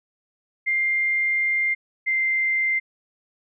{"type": "tone pair in turn", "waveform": "sine", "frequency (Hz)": [2100, 2088], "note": ["C7", "C7"], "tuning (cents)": [6, -4], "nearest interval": "unison", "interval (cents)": 10, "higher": "first", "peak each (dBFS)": -19, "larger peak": "neither", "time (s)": [[0.66, 1.75], [2.06, 2.8]], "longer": "first", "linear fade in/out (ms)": 20, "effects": []}